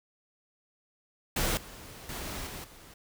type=noise with level steps; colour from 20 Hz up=pink; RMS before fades=-29 / -47 / -38 / -41 / -52 dBFS; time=1.36-2.94 s; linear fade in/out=5 ms; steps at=1.57 / 2.09 / 2.47 / 2.64 s; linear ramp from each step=2 ms; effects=none